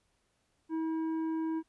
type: tone with tanh clipping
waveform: triangle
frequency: 321.6 Hz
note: E4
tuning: 43 cents flat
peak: -32 dBFS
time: 0.69-1.63 s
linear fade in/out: 50 ms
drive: 12 dB
effects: pink hiss -75 dBFS RMS until 1.68 s + resampled to 24000 Hz